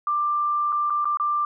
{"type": "tone with dropouts", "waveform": "sine", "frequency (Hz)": 1184, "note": "D6", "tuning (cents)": 14, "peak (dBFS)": -20, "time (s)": [0.07, 1.45], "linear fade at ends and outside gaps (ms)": 2, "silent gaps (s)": [[0.723, 0.726], [0.899, 0.904], [1.046, 1.054], [1.172, 1.198]], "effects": []}